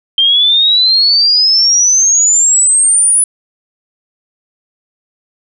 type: exponential sweep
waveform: sine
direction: up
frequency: 3150 to 10000 Hz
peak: -6 dBFS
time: 0.18-3.24 s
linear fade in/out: 2 ms
effects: none